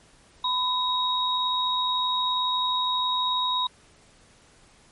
sine tone pair together, 1003 / 3782 Hz, B5 / A#7, +26 / +24 cents, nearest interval octave + major seventh, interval 2298 cents, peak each -25 dBFS, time 0.44-3.67 s, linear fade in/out 5 ms, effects pink hiss -56 dBFS RMS until 4.91 s + MP3 48 kbps

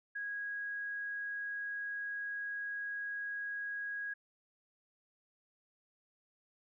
sine tone, 1650 Hz, G#6, 12 cents flat, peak -37 dBFS, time 0.15-4.14 s, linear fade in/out 10 ms, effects none

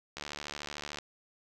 click train, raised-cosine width 0.2 ms, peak -21 dBFS, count 61, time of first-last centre 0.17-0.986 s, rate 73.5 Hz, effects none

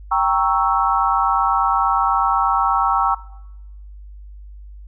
sine chord, G diminished seventh, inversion none, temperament equal, 784 / 932.3 / 1108.7 / 1318.5 Hz, G5 / Bb5 / Db6 / Fb6, 0 / 0 / 0 / 0 cents, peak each -20 dBFS, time 0.11-3.15 s, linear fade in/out 10 ms, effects noise-tail reverb RT60 0.9 s tail -20 dB re dry + added 50 Hz sine -35 dBFS peak until 4.87 s

